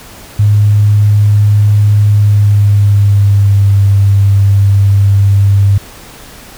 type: tone with pitch glide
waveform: sine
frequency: 103.83 to 99.43 Hz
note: G#2 to G2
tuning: 0 to +25 cents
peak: -4 dBFS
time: 0.39-5.78 s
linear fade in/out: 5 ms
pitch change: -75 cents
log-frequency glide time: 2.06-3.75 s
effects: pink hiss -33 dBFS RMS until 6.57 s